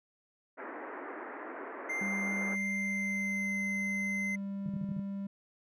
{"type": "band-pass noise", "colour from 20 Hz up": "pink", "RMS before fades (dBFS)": -43, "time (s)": [0.57, 2.56], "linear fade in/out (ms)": 20, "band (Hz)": [270, 2000], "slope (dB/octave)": 48}
{"type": "tone with pitch glide", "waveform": "triangle", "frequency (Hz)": [2093, 2065], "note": ["C7", "C7"], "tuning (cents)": [0, -23], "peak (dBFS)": -31, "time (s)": [1.89, 4.36], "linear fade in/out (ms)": 10, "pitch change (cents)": -23, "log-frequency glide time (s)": [2.72, 3.56]}
{"type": "tone", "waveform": "triangle", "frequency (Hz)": 197.7, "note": "G3", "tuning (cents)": 15, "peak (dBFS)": -33, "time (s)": [2.01, 5.27], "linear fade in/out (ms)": 5}
{"type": "tone bursts", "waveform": "sine", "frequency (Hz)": 162.2, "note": "E3", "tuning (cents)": -28, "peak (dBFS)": -34, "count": 5, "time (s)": [4.66, 4.997], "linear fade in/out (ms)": 2, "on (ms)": 33, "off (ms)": 43}
{"effects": []}